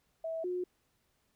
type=tone pair in turn; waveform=sine; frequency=651 / 360.7 Hz; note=E5 / F#4; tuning=-22 / -44 cents; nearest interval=minor seventh; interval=1022 cents; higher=first; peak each=-34 / -32 dBFS; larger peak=second; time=0.24-0.44 / 0.44-0.64 s; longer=neither; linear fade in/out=5 ms; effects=pink hiss -75 dBFS RMS until 1.35 s